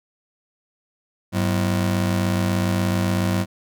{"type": "ring-modulated tone", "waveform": "35% pulse", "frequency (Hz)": 143.8, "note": "D3", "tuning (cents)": -36, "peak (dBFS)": -14, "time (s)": [1.32, 3.46], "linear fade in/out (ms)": 50, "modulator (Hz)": 43.6, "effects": []}